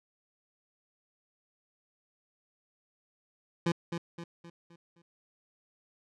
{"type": "tone with echo", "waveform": "25% pulse", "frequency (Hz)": 170, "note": "F3", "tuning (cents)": -46, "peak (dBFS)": -22, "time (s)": [3.66, 3.72], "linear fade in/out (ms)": 5, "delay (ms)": 260, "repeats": 5, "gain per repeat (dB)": -7, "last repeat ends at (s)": 5.02, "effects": ["low-pass 6000 Hz 12 dB/octave"]}